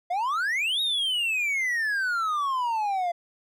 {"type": "exponential two-way sweep", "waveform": "triangle", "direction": "up then down", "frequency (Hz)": [681, 3806, 681], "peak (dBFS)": -22, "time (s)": [0.1, 3.12], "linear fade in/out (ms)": 10, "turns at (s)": 0.81, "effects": []}